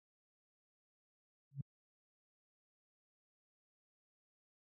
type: tone with exponential growth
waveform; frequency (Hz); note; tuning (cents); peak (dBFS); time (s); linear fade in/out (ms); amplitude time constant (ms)
sine; 138.59; C#3; 0; -34; 1.51-1.61; 5; 21
effects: high-pass 80 Hz 12 dB/octave